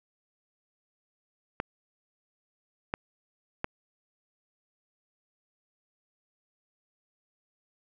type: clicks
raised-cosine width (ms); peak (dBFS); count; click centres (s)
0.5; -14; 3; 1.601 / 2.939 / 3.644
effects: none